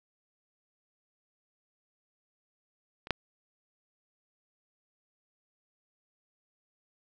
clicks, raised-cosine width 0.3 ms, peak -27 / -10 dBFS, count 2, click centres 3.071 / 3.107 s, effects none

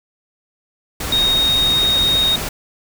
sine tone in noise, 3729 Hz, A#7, in tune, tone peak -13 dBFS, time 1.12-2.36 s, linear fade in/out 5 ms, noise pink, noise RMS -24 dBFS, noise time 1-2.49 s, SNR +8 dB, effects none

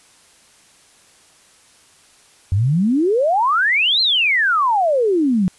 sine exponential two-way sweep, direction up then down, 89.6 to 4241 to 175.1 Hz, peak -13 dBFS, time 2.52-5.48 s, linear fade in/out 0 ms, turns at 4.01 s, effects white hiss -51 dBFS RMS until 5.58 s + resampled to 24000 Hz

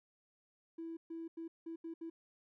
triangle tone bursts at uneven times, 329.6 Hz, E4, in tune, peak -38 dBFS, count 6, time 0.78-0.97 / 1.1-1.28 / 1.37-1.48 / 1.66-1.76 / 1.84-1.94 / 2.01-2.1 s, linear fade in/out 10 ms, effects tanh soft clip ceiling -39 dBFS

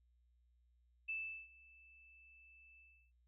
sine tone with ADSR envelope, 2637 Hz, E7, in tune, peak -38 dBFS, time 1.08-3.12 s, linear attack 15 ms, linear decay 380 ms, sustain -23 dB, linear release 330 ms, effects added 60 Hz sine -70 dBFS peak until 3.27 s

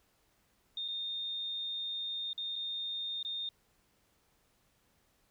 sine tone with dropouts, 3653 Hz, A#7, 36 cents flat, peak -35 dBFS, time 0.77-3.49 s, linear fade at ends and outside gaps 2 ms, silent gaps 0.88-0.884 / 2.331-2.378 / 2.557-2.561 / 3.229-3.249 s, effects pink hiss -72 dBFS RMS until 5.3 s

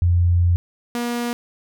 sine / sawtooth tone pair in turn, 87.31 / 239.2 Hz, F2 / A#3, 0 / +45 cents, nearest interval octave + perfect fourth, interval 1745 cents, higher second, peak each -13 / -18 dBFS, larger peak first, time 0.02-0.56 / 0.95-1.33 s, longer first, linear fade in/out 0 ms, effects none

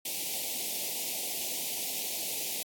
white band-stop noise, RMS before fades -34 dBFS, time 0.05-2.63 s, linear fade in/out 5 ms, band 840 to 2200 Hz, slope 48 dB/octave, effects high-pass 200 Hz 12 dB/octave + AAC 64 kbps

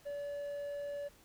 triangle tone, 574 Hz, D5, 40 cents flat, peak -36 dBFS, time 0.05-1.09 s, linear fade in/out 20 ms, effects pink hiss -63 dBFS RMS until 1.24 s

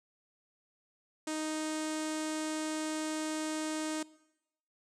sawtooth tone with low-pass filter, 311.1 Hz, D#4, in tune, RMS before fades -36 dBFS, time 1.27-4.03 s, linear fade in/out 5 ms, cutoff 8200 Hz, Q 3.3, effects noise-tail reverb RT60 0.9 s tail -21 dB re dry

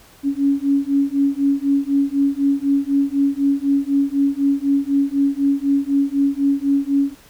sine beating tone pair, 277.2 / 281.2 Hz, C#4 / C#4, 0 / +25 cents, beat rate 4 Hz, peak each -18 dBFS, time 0.23-7.15 s, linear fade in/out 50 ms, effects pink hiss -48 dBFS RMS until 7.29 s

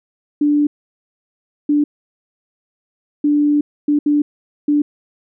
sine tone bursts at uneven times, 293.7 Hz, D4, in tune, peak -11 dBFS, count 6, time 0.41-0.67 / 1.69-1.84 / 3.24-3.61 / 3.88-3.99 / 4.06-4.22 / 4.68-4.82 s, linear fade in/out 5 ms, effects none

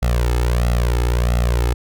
sawtooth tone with flanger, 59.6 Hz, A#1, 39 cents sharp, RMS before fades -17 dBFS, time 0.02-1.74 s, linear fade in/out 10 ms, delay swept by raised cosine 1.5 to 2.34 ms, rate 1.5 Hz, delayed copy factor +0.95, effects none

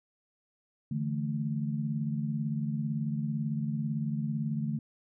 sine chord, D suspended second, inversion none, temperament equal, 146.83 / 164.81 / 220 Hz, D3 / E3 / A3, 0 / 0 / 0 cents, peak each -32 / -37 / -33 dBFS, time 0.91-4.79 s, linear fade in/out 5 ms, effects none

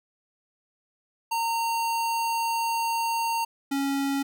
square tone pair in turn, 919 / 276.6 Hz, A#5 / C#4, -25 / -4 cents, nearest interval octave + major sixth, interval 2079 cents, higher first, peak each -25 dBFS, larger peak neither, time 1.31-3.45 / 3.71-4.23 s, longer first, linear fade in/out 10 ms, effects none

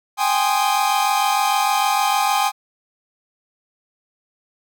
45% pulse chord, Ab major seventh, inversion third, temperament equal with one note detuned, 784 / 830.6 / 1046.5 / 1236.6 Hz, G5 / Ab5 / C6 / Eb6, 0 / 0 / 0 / -11 cents, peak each -21 / -20 / -24 / -25 dBFS, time 0.17-2.52 s, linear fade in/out 50 ms, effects none

